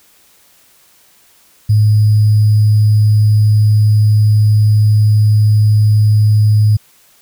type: tone with sample-and-hold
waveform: sine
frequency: 106.2 Hz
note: G#2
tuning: 39 cents sharp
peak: -6 dBFS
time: 1.69-6.77 s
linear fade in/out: 10 ms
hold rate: 4900 Hz
effects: white hiss -49 dBFS RMS until 7.21 s